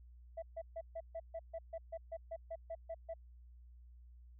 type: tone bursts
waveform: sine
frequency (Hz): 659.3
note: E5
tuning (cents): 0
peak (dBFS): -39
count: 15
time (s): 0.37-3.14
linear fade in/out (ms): 10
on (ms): 54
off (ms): 140
effects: tanh soft clip ceiling -37 dBFS + added 60 Hz sine -55 dBFS peak until 4.39 s